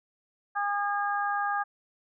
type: harmonic tone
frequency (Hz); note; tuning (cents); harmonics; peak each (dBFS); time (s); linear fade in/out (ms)
406.8; G#4; -36; 2 / 3 / 4; -29 / -31 / -32; 0.55-1.64; 20
effects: none